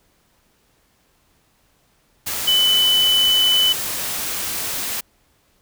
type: tone in noise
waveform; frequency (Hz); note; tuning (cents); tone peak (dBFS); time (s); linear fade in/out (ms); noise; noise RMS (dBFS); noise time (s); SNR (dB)
sine; 3000; F#7; +23; -13; 2.47-3.73; 10; white; -25; 2.26-5.01; +9
effects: pink hiss -61 dBFS RMS until 5.61 s